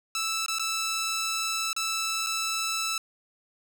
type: tone with dropouts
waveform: 10% pulse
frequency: 1318.5 Hz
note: E6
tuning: in tune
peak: -19 dBFS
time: 0.15-2.98 s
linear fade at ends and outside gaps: 2 ms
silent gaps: 0.462-0.482 / 0.586-0.595 / 1.731-1.764 / 2.264-2.268 s
effects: none